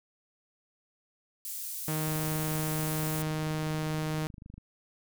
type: high-pass noise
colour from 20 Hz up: pink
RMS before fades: -38 dBFS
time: 1.45-3.22 s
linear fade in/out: 0 ms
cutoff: 9800 Hz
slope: 12 dB/octave
type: tone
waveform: sawtooth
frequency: 155.56 Hz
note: D#3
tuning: in tune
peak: -26 dBFS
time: 1.88-4.27 s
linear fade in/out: 0 ms
type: click train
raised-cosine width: 5 ms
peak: -34 dBFS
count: 64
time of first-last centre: 2.08-4.58 s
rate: 25.2 Hz
effects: none